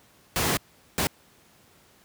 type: noise bursts at uneven times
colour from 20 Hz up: pink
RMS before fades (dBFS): -24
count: 2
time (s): 0.36-0.57 / 0.98-1.07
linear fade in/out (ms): 0
effects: pink hiss -58 dBFS RMS until 2.04 s + high-pass 80 Hz 12 dB/octave